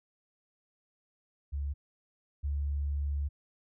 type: tone pair in turn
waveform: sine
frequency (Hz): 70.9 / 71.56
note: C#2 / D2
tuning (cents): +40 / -44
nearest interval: unison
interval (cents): 16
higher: second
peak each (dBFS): -31 / -29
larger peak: second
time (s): 1.52-1.74 / 2.43-3.29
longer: second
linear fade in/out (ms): 20
effects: none